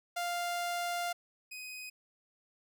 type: tone pair in turn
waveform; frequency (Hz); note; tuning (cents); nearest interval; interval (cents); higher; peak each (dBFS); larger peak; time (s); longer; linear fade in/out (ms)
sawtooth; 698.5 / 2506; F5 / D#7; 0 / +12; octave + minor seventh; 2212; second; -29 / -39; first; 0.16-1.13 / 1.51-1.9; first; 10
effects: none